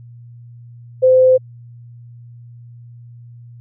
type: tone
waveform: sine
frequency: 515 Hz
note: C5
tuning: 28 cents flat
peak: -7 dBFS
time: 1.02-1.38 s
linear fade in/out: 20 ms
effects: added 119 Hz sine -36 dBFS peak until 3.6 s